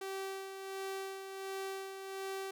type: tone with tremolo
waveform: sawtooth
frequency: 386.6 Hz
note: G4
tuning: 24 cents flat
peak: -34 dBFS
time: 0.01-2.51 s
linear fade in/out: 5 ms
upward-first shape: sine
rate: 1.4 Hz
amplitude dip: 50%
effects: none